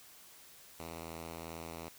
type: tone with vibrato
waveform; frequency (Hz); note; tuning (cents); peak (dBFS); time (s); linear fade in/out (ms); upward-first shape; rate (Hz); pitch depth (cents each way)
5% pulse; 82.5; E2; +2; -32; 0.79-1.89; 10; triangle; 18; 51
effects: white hiss -57 dBFS RMS until 1.98 s